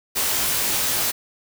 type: noise with comb filter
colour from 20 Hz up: white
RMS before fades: -22 dBFS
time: 0.15-1.12 s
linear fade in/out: 20 ms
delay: 19 ms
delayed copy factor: +0.95
effects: none